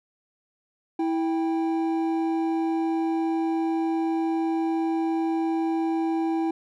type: tone pair together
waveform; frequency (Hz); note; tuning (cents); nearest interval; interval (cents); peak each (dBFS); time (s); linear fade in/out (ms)
triangle; 327.1 / 789; E4 / G5; -13 / +11; octave + minor third; 1524; -21 / -29; 0.99-6.51; 5
effects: none